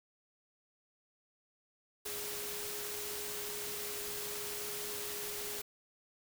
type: tone in noise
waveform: sine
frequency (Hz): 415.3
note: G#4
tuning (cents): 0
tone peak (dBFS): -46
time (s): 2.05-5.62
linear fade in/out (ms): 10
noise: white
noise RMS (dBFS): -41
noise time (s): 2.05-5.62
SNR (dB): -8
effects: none